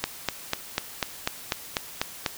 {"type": "click train", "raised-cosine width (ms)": 0.2, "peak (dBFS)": -6, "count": 10, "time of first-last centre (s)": [0.04, 2.262], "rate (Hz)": 4.05, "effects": ["white hiss -42 dBFS RMS until 2.37 s"]}